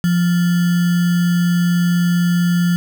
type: tone with sample-and-hold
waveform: sine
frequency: 174.61 Hz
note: F3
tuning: in tune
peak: -12 dBFS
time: 0.04-2.76 s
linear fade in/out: 0 ms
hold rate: 1575 Hz
effects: none